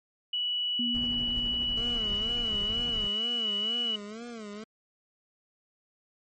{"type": "tone", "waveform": "sine", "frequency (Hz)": 2945, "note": "F#7", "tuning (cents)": -9, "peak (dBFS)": -27, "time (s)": [0.33, 3.96], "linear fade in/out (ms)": 5}
{"type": "tone with exponential decay", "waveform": "sine", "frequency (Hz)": 240, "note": "B3", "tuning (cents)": -49, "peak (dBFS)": -29, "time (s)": [0.79, 3.46], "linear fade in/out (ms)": 5, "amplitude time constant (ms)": 580}
{"type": "noise with tremolo", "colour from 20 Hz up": "brown", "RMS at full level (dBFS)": -38, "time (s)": [0.94, 3.08], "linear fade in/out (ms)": 10, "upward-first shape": "sine", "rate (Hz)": 12, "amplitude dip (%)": 35}
{"type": "tone with vibrato", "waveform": "25% pulse", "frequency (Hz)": 221.5, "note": "A3", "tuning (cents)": 12, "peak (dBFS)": -35, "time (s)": [1.77, 4.64], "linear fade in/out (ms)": 5, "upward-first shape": "sine", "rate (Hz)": 2.1, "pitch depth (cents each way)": 140}
{"effects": ["MP3 32 kbps"]}